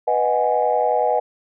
sine chord, G# minor seventh, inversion first, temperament equal, 493.9 / 622.3 / 740 / 830.6 Hz, B4 / D#5 / F#5 / G#5, 0 / 0 / 0 / 0 cents, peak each -21 dBFS, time 0.07-1.2 s, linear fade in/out 10 ms, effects tanh soft clip ceiling -6 dBFS

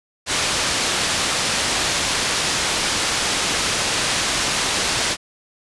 white low-pass noise, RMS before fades -21 dBFS, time 0.26-5.17 s, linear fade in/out 50 ms, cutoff 6000 Hz, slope 12 dB/octave, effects resampled to 24000 Hz

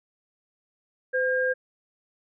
sine tone pair together, 511.1 / 1612 Hz, C5 / G6, -41 / +48 cents, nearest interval octave + minor sixth, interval 1989 cents, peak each -24 / -25 dBFS, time 1.13-1.54 s, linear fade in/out 20 ms, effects none

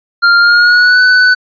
square tone with pitch glide, 1396.9 to 1497.2 Hz, F6 to F#6, 0 to +20 cents, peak -5 dBFS, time 0.22-1.35 s, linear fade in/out 20 ms, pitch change +120 cents, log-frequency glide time 0.39-1.01 s, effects resampled to 11025 Hz

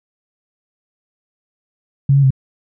sine tone with pitch steps, 138.3 / 139.5 / 132.8 Hz, C#3 / C#3 / C3, -4 / +11 / +26 cents, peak -8 dBFS, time 2.09-2.306 s, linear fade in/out 5 ms, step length 72 ms, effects none

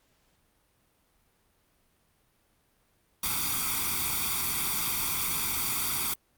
white noise with comb filter, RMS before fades -29 dBFS, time 3.23-6.14 s, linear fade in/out 5 ms, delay 0.86 ms, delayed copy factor +0.85, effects pink hiss -69 dBFS RMS until 6.37 s + Opus 48 kbps

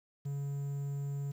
triangle tone with quantisation, 141 Hz, C#3, 30 cents sharp, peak -32 dBFS, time 0.25-1.32 s, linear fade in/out 10 ms, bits 10, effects none

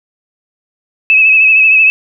sine tone with vibrato, 2584 Hz, E7, 35 cents flat, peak -4 dBFS, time 1.1-1.9 s, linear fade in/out 0 ms, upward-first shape sine, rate 13 Hz, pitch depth 39 cents each way, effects none

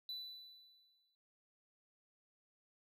triangle tone with exponential decay, 3982 Hz, B7, 14 cents sharp, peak -40 dBFS, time 0.09-1.15 s, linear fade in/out 1 ms, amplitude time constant 230 ms, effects noise-tail reverb RT60 0.8 s tail -20 dB re dry

